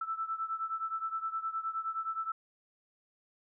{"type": "beating tone pair", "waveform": "sine", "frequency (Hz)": [1318.5, 1328.1], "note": ["E6", "E6"], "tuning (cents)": [0, 13], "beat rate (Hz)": 9.6, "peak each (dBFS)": [-35, -38], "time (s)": [0.01, 2.32], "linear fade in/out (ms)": 5, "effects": []}